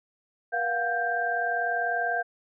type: tone cluster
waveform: sine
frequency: 478.2 / 699 / 739 / 1579 Hz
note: A#4 / F5 / F#5 / G6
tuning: +44 / +1 / -2 / +12 cents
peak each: -35 / -28 / -34 / -28 dBFS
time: 0.52-2.23 s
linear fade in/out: 20 ms
effects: none